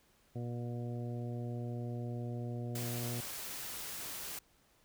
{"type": "harmonic tone", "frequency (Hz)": 120, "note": "B2", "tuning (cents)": -49, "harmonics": [1, 2, 3, 4, 5, 6], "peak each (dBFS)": [-38, -44, -48, -50, -52, -54], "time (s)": [0.35, 3.21], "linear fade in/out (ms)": 10}
{"type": "noise", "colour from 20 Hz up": "white", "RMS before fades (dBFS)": -43, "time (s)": [2.75, 4.39], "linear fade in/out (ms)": 5}
{"effects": ["pink hiss -69 dBFS RMS until 4.84 s"]}